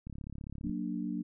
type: click train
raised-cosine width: 5 ms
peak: -30 dBFS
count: 23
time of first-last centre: 0.07-0.697 s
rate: 35.1 Hz
type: chord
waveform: sine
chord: Gb augmented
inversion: none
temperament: equal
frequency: 185 / 233.1 / 293.7 Hz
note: Gb3 / Bb3 / D4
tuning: 0 / 0 / 0 cents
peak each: -37 dBFS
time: 0.63-1.23 s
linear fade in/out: 20 ms
effects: none